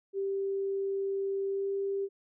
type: tone with pitch glide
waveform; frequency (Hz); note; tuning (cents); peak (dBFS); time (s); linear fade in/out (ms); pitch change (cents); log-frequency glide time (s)
sine; 392 to 394.5; G4 to G4; 0 to +11; -29; 0.13-2.09; 50; +11; 1.48-1.7
effects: none